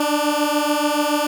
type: beating tone pair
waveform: 15% pulse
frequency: 292.5 / 299.5 Hz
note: D4 / D4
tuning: -7 / +34 cents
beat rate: 7 Hz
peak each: -14 dBFS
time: 0-1.27 s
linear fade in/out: 5 ms
effects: none